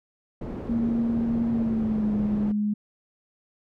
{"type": "low-pass noise", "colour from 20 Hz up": "white", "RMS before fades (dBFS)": -34, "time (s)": [0.41, 2.52], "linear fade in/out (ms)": 5, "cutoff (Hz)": 320, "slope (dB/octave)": 12}
{"type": "tone with pitch glide", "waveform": "sine", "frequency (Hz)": [231.8, 208.9], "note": ["A#3", "G#3"], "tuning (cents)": [-10, 10], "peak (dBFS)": -22, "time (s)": [0.69, 2.74], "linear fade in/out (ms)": 10, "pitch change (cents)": -180, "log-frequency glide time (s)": [1.52, 2.15]}
{"effects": []}